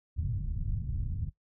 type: low-pass noise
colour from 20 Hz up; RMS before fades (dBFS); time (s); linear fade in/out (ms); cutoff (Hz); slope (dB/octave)
white; -33; 0.16-1.3; 20; 120; 24
effects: noise-tail reverb RT60 0.1 s tail -17 dB re dry